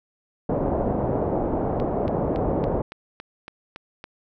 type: low-pass noise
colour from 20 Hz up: white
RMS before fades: -24 dBFS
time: 0.49-2.82 s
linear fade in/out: 5 ms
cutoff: 690 Hz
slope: 24 dB/octave
type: click train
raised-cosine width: 0.3 ms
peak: -21 dBFS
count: 9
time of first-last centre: 1.8-4.041 s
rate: 3.57 Hz
effects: none